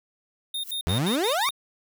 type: tone bursts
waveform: square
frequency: 3676 Hz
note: A#7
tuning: 25 cents flat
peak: -28 dBFS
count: 6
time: 0.54-1.507 s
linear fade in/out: 5 ms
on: 97 ms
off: 77 ms
type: noise with exponential growth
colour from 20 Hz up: violet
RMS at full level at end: -31 dBFS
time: 0.56-0.71 s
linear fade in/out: 1 ms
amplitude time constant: 31 ms
type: exponential sweep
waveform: 30% pulse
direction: up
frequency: 77.78 to 1198 Hz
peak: -20 dBFS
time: 0.87-1.49 s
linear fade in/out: 0 ms
effects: none